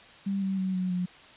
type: tone with pitch steps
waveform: sine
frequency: 196.8 / 192.42 / 188.13 / 183.94 / 179.84 Hz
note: G3 / G3 / F#3 / F#3 / F#3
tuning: +7 / -32 / +29 / -10 / -49 cents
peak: -26 dBFS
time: 0.26-1.06 s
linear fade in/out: 10 ms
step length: 160 ms
effects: white hiss -51 dBFS RMS until 1.36 s + resampled to 8000 Hz